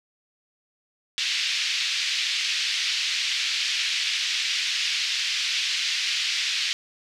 pink band-pass noise, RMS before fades -26 dBFS, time 1.18-6.73 s, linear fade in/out 0 ms, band 2300 to 5300 Hz, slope 24 dB/octave, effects none

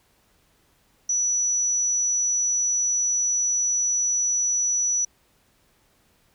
sine tone, 5910 Hz, F#8, 3 cents flat, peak -20 dBFS, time 1.09-5.05 s, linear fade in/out 5 ms, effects pink hiss -63 dBFS RMS until 6.34 s

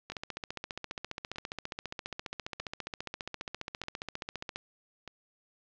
two click trains, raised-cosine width 0.2 ms, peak -19 / -24 dBFS, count 67 / 5, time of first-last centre 0.1-4.559 / 0.12-5.077 s, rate 14.8 / 0.807 Hz, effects low-pass 5000 Hz 12 dB/octave + 10-bit

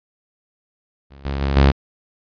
sawtooth tone with level steps, 69 Hz, C#2, 7 cents flat, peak -37 / -18 / -14 / -6 dBFS, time 1.1-1.72 s, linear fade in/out 20 ms, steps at 1.25 / 1.41 / 1.56 s, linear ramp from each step 5 ms, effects resampled to 11025 Hz

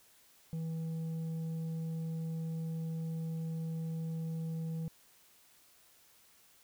sine tone with tanh clipping, 162.3 Hz, E3, 27 cents flat, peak -36 dBFS, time 0.53-4.88 s, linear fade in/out 0 ms, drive 5 dB, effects white hiss -64 dBFS RMS until 6.63 s

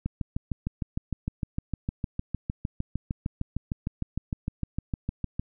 click train, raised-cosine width 5 ms, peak -16 dBFS, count 36, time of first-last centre 0.06-5.395 s, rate 6.56 Hz, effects none

